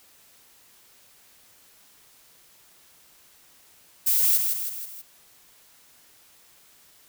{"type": "noise with echo", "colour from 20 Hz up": "violet", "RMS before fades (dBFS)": -21, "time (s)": [4.06, 4.38], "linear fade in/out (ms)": 10, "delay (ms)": 160, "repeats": 4, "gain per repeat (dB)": -5, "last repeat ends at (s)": 5.02, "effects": ["white hiss -56 dBFS RMS until 7.08 s"]}